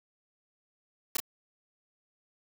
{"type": "noise with echo", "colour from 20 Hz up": "white", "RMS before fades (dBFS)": -28, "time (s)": [1.15, 1.17], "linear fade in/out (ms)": 5, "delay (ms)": 32, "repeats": 1, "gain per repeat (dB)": -3, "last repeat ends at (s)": 1.202, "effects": []}